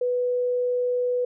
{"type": "tone", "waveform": "sine", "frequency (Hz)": 493.9, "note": "B4", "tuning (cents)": 0, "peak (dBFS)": -21, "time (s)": [0.01, 1.25], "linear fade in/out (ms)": 5, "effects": []}